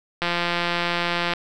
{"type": "click train", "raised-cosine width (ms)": 0.3, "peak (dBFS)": -7, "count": 194, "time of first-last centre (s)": [0.22, 1.336], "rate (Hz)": 173, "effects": []}